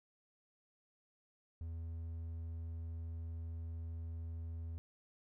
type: tone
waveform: triangle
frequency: 82.41 Hz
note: E2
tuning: in tune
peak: -39 dBFS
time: 1.61-4.78 s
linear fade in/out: 0 ms
effects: none